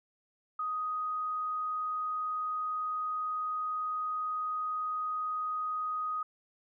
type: tone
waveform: sine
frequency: 1249 Hz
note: D#6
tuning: 6 cents sharp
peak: -31 dBFS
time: 0.59-6.23 s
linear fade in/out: 5 ms
effects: none